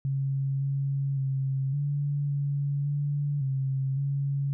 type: tone with pitch steps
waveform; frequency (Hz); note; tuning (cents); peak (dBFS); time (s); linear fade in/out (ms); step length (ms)
sine; 136.5 / 138.1 / 134.8 / 143.5 / 141.8 / 144.2 / 134.5 / 139.6; C#3 / C#3 / C#3 / D3 / C#3 / D3 / C3 / C#3; -26 / -6 / -48 / -40 / +40 / -31 / +48 / +13; -25; 0.05-4.53; 0; 560
effects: none